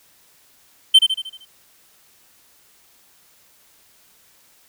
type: tone with echo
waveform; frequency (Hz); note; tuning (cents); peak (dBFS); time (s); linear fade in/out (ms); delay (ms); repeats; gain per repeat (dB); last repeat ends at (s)
triangle; 3100; G7; -20; -4; 0.94-0.99; 10; 77; 6; -6; 1.452
effects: white hiss -55 dBFS RMS until 4.68 s